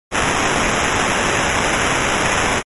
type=noise with sample-and-hold; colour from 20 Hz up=blue; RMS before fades=-17 dBFS; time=0.11-2.63 s; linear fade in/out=50 ms; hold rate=4410 Hz; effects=MP3 48 kbps